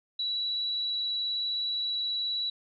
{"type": "tone with vibrato", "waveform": "sine", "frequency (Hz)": 3924, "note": "B7", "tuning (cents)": -12, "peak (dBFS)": -28, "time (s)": [0.19, 2.5], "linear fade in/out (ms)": 5, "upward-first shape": "sine", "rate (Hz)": 19, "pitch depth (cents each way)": 9, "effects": []}